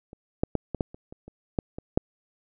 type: clicks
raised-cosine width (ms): 2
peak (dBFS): -30 / -9 / -10 / -16 / -11 / -29 / -28 / -30 / -11 / -22 / -6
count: 11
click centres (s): 0.131 / 0.435 / 0.553 / 0.747 / 0.808 / 0.945 / 1.125 / 1.28 / 1.588 / 1.785 / 1.975
effects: none